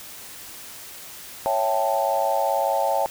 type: chord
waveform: sine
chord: A dominant seventh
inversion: first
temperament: equal with one note detuned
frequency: 554.4 / 659.3 / 781.7 / 880 Hz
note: C#5 / E5 / G5 / A5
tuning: 0 / 0 / -5 / 0 cents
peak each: -25 dBFS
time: 1.46-3.06 s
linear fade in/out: 0 ms
effects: white hiss -40 dBFS RMS until 3.1 s